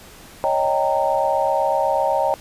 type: chord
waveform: sine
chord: Eb dominant seventh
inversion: third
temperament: equal with one note detuned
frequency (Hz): 554.4 / 622.3 / 784 / 920.6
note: Db5 / Eb5 / G5 / Bb5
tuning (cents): 0 / 0 / 0 / -22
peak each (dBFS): -22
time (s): 0.44-2.34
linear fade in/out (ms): 0
effects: pink hiss -43 dBFS RMS until 2.4 s + resampled to 32000 Hz